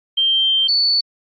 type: tone pair in turn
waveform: sine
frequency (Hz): 3149 / 4469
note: G7 / C#8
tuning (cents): +7 / +13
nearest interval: tritone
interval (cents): 606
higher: second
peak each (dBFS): -13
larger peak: neither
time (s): 0.17-0.68 / 0.68-1.01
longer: first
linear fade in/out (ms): 10
effects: Opus 48 kbps